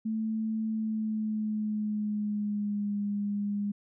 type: tone with pitch glide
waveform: sine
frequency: 220 to 204.1 Hz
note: A3 to G#3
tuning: 0 to -30 cents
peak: -28 dBFS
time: 0.05-3.72 s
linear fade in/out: 10 ms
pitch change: -130 cents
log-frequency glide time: 0.68-2.98 s
effects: none